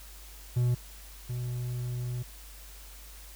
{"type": "tone pair in turn", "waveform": "triangle", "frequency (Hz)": [122.6, 123.04], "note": ["B2", "B2"], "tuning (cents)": [-12, -6], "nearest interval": "unison", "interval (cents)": 6, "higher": "second", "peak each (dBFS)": [-21, -29], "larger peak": "first", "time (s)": [[0.56, 0.75], [1.29, 2.23]], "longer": "second", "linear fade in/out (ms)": 10, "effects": ["added 50 Hz sine -47 dBFS peak until 3.35 s", "white hiss -51 dBFS RMS until 3.35 s"]}